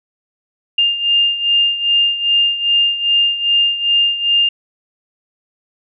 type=beating tone pair; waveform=sine; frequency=2807 / 2809.5 Hz; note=F7 / F7; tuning=+8 / +10 cents; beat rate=2.5 Hz; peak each=-13 / -18 dBFS; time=0.78-4.49 s; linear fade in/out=5 ms; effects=none